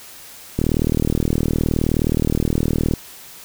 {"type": "click train", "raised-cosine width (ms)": 3, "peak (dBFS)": -5, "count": 93, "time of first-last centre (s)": [0.59, 2.937], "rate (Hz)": 39.2, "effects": ["white hiss -40 dBFS RMS until 3.44 s"]}